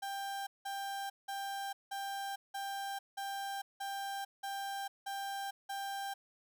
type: tone bursts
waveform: 35% pulse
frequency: 791 Hz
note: G5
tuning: 15 cents sharp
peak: -36 dBFS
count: 10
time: 0.02-6.14 s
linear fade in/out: 10 ms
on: 450 ms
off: 180 ms
effects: none